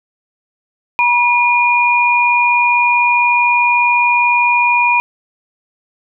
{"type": "tone pair together", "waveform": "sine", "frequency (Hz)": [964.7, 2431], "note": ["B5", "D#7"], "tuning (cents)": [-41, -41], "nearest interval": "octave + major third", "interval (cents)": 1600, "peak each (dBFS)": -12, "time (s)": [0.99, 5], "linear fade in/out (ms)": 0, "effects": []}